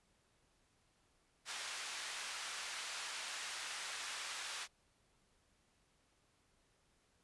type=band-pass noise; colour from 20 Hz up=pink; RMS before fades=-45 dBFS; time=1.45-4.68 s; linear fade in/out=50 ms; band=1300 to 8400 Hz; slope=12 dB/octave; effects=pink hiss -75 dBFS RMS until 7.23 s + resampled to 24000 Hz